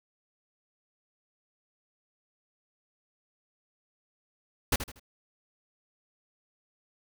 pink noise with echo, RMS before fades -24 dBFS, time 4.72-4.76 s, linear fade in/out 5 ms, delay 79 ms, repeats 3, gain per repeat -10 dB, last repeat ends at 4.997 s, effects none

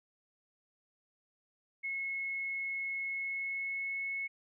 sine tone with pitch glide, 2180 to 2194 Hz, C#7 to C#7, -29 to -18 cents, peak -34 dBFS, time 1.83-4.28 s, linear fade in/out 20 ms, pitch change +11 cents, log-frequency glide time 3.06-4.04 s, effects none

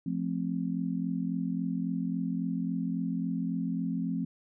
sine chord, F major, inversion none, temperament just, 174.61 / 218.3 / 261.9 Hz, F3 / A3 / C4, 0 / -13 / +2 cents, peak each -32 / -35 / -33 dBFS, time 0.06-4.25 s, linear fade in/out 5 ms, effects none

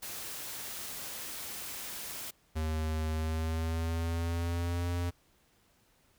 white noise, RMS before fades -41 dBFS, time 0.02-2.31 s, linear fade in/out 10 ms
square tone with pitch glide, 78.7 to 87.32 Hz, D#2 to F2, +20 to 0 cents, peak -31 dBFS, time 2.55-5.11 s, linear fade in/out 20 ms, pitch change +180 cents, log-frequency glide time 3.11-4.89 s
effects pink hiss -68 dBFS RMS until 6.18 s

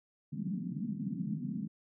white band-pass noise, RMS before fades -37 dBFS, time 0.32-1.68 s, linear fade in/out 10 ms, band 150 to 240 Hz, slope 48 dB/octave, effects none

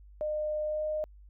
sine tone with pitch glide, 608 to 614 Hz, D#5 to D#5, -40 to -23 cents, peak -29 dBFS, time 0.21-1.04 s, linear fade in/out 0 ms, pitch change +17 cents, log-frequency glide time 0.64-0.84 s, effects added 50 Hz sine -50 dBFS peak until 1.29 s

